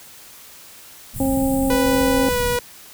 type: band-stop noise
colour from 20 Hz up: pink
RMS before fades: -27 dBFS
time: 1.13-2.6 s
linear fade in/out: 50 ms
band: 270 to 7500 Hz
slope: 96 dB/octave
type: harmonic tone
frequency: 268.5 Hz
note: C4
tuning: 45 cents sharp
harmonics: 1 / 2 / 3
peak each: -18 / -24 / -28 dBFS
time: 1.2-2.29 s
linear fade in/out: 2 ms
type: tone with pitch glide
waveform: sawtooth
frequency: 493.9 to 486.8 Hz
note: B4 to B4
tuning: 0 to -25 cents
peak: -15 dBFS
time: 1.7-2.59 s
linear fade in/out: 2 ms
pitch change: -25 cents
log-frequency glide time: 2.32-2.43 s
effects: white hiss -43 dBFS RMS until 2.93 s